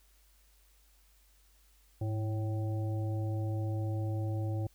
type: harmonic tone with a mistuned harmonic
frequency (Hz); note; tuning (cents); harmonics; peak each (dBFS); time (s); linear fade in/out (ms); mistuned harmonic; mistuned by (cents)
110; A2; 0; 1 / 3 / 5 / 7; -31 / -41 / -45 / -48; 2.01-4.67; 5; 1; -78
effects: added 50 Hz sine -63 dBFS peak until 4.74 s + white hiss -68 dBFS RMS until 4.74 s